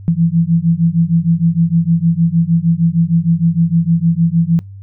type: beating tone pair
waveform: sine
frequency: 163.8 / 170.3 Hz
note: E3 / F3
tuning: -11 / -43 cents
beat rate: 6.5 Hz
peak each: -13 dBFS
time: 0.08-4.59 s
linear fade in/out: 0 ms
effects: noise-tail reverb RT60 0.2 s tail -25 dB re dry + added 98 Hz sine -30 dBFS peak until 4.82 s